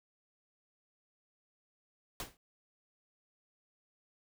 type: noise with exponential decay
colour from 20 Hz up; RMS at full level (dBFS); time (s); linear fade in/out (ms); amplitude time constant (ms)
pink; -36; 2.2-2.37; 1; 36
effects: none